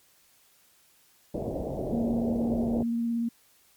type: low-pass noise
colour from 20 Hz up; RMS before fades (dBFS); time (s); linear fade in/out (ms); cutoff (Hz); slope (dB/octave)
white; -32; 1.34-2.83; 5; 680; 48
type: tone with vibrato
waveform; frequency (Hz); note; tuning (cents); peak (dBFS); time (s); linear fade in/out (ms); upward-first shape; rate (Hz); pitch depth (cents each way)
sine; 233.1; A#3; 0; -25; 1.92-3.29; 10; square; 17; 11
effects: white hiss -62 dBFS RMS until 3.76 s + MP3 96 kbps